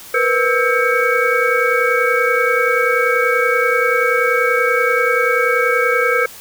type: tone cluster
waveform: sine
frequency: 472.6 / 503 / 1306 / 1594 / 2240 Hz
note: A#4 / B4 / E6 / G6 / C#7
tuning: +24 / +32 / -17 / +28 / +18 cents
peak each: -19 dBFS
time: 0.14-6.26 s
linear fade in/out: 5 ms
effects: white hiss -37 dBFS RMS until 6.4 s